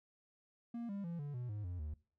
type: tone with pitch steps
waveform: triangle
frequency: 234.8 / 199.74 / 169.91 / 144.54 / 122.95 / 104.59 / 88.97 / 75.69 Hz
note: A#3 / G3 / F3 / D3 / B2 / G#2 / F2 / D#2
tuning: +13 / +33 / -47 / -27 / -7 / +13 / +33 / -47 cents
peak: -38 dBFS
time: 0.74-1.94 s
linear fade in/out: 5 ms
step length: 150 ms
effects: noise-tail reverb RT60 0.4 s tail -21 dB re dry